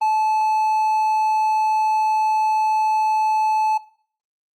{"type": "tone", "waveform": "triangle", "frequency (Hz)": 867, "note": "A5", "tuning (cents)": -26, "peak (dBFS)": -14, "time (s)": [0.01, 3.78], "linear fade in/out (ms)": 10, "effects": ["noise-tail reverb RT60 0.5 s tail -18 dB re dry", "Opus 32 kbps"]}